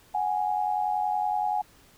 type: tone pair together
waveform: sine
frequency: 739.4 / 830 Hz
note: F#5 / G#5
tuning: -1 / -1 cents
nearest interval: major second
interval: 200 cents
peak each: -28 / -26 dBFS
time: 0.14-1.62 s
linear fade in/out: 10 ms
effects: pink hiss -57 dBFS RMS until 1.97 s